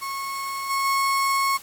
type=tone with level steps; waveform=35% pulse; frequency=1095 Hz; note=C#6; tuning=22 cents flat; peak=-26 / -20 / -18 dBFS; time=0.01-1.58 s; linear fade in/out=20 ms; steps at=0.69 / 0.84 s; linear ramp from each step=20 ms; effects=white hiss -44 dBFS RMS until 1.62 s + AAC 64 kbps